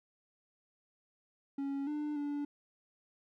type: tone with pitch steps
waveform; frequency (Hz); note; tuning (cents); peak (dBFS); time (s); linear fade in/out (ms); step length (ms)
triangle; 277.3 / 298 / 289.4; C#4 / D4 / D4; +1 / +25 / -25; -32; 1.58-2.45; 5; 290
effects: none